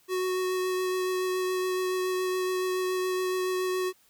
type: tone with vibrato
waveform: square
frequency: 369.6 Hz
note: F#4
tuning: 2 cents flat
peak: -27 dBFS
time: 0.08-3.93 s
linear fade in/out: 50 ms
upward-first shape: triangle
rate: 7.1 Hz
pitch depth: 13 cents each way
effects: white hiss -63 dBFS RMS until 4.09 s